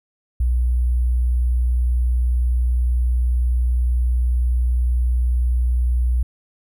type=tone with sample-and-hold; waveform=sine; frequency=61 Hz; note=B1; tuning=21 cents flat; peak=-15 dBFS; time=0.4-6.23 s; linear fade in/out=5 ms; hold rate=11025 Hz; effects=none